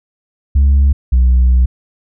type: tone pair in turn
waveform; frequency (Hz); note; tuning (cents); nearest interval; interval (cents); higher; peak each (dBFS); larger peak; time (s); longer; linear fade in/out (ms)
sine; 69.3 / 62.51; C#2 / B1; 0 / +22; major second; 178; first; -4; neither; 0.55-0.93 / 1.12-1.66; second; 10
effects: tanh soft clip ceiling -5 dBFS